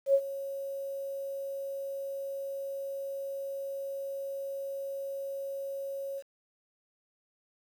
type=tone with ADSR envelope; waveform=sine; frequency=550 Hz; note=C#5; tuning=14 cents flat; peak=-18 dBFS; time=0.06-6.23 s; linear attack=81 ms; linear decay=59 ms; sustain=-16 dB; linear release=53 ms; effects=9-bit